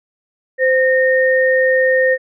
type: tone pair together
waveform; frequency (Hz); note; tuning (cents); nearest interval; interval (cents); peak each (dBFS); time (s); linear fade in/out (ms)
sine; 518.1 / 1841; C5 / A#6; -17 / -22; octave + minor seventh; 2195; -12 / -15; 0.58-2.18; 50
effects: none